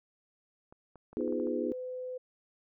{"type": "clicks", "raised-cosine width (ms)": 1, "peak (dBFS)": -38, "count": 8, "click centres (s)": [0.725, 0.957, 1.13, 1.209, 1.278, 1.325, 1.399, 1.471]}
{"type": "chord", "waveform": "sine", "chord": "F half-diminished seventh", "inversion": "second", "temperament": "equal", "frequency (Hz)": [246.9, 311.1, 349.2, 415.3], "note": ["Cb4", "Eb4", "F4", "Ab4"], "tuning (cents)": [0, 0, 0, 0], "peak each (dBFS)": -36, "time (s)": [1.17, 1.72], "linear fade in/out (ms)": 0}
{"type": "tone", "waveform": "sine", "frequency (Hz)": 507, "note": "B4", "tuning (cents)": 45, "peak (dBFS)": -36, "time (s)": [1.19, 2.18], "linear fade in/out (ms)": 10}
{"effects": []}